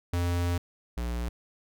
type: tone pair in turn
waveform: square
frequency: 87.31 / 59.42 Hz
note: F2 / A#1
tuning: 0 / +34 cents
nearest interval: perfect fifth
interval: 666 cents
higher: first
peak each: -26 / -30 dBFS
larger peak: first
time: 0.13-0.58 / 0.97-1.29 s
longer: first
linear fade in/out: 5 ms
effects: none